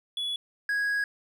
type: tone pair in turn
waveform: triangle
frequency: 3400 / 1655.4 Hz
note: G#7 / G#6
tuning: +40 / -6 cents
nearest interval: octave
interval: 1246 cents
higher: first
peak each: -27 / -23 dBFS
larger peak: second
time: 0.17-0.36 / 0.69-1.04 s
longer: second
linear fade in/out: 2 ms
effects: none